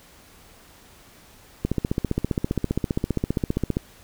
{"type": "click train", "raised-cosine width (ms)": 3, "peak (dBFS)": -9, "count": 33, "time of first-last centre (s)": [1.65, 3.769], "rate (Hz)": 15.1, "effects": ["pink hiss -51 dBFS RMS until 4.03 s"]}